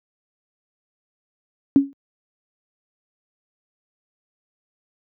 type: tone with exponential decay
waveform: sine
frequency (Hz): 277.2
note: C#4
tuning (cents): 0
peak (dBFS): -6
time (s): 1.76-1.93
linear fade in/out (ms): 0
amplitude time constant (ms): 35
effects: high-pass 100 Hz 12 dB/octave